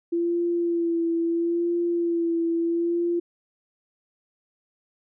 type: tone with vibrato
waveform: sine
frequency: 339.1 Hz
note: E4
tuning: 49 cents sharp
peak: -21 dBFS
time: 0.12-3.2 s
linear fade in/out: 10 ms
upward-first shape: sine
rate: 0.75 Hz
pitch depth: 28 cents each way
effects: none